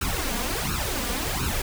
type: noise with flanger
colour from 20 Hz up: pink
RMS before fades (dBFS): -27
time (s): 0.01-1.62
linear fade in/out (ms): 5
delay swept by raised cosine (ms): 0.73 to 4.23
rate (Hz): 1.4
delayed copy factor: +0.9
effects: none